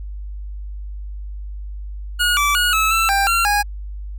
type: tone with pitch steps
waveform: 25% pulse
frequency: 1445 / 1159 / 1449 / 1301 / 1333 / 792 / 1372 / 823 Hz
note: F#6 / D6 / F#6 / E6 / E6 / G5 / F6 / G#5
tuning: -41 / -23 / -37 / -23 / +19 / +18 / -31 / -16 cents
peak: -11 dBFS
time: 2.19-3.63 s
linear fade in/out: 20 ms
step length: 180 ms
effects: added 50 Hz sine -27 dBFS peak until 4.18 s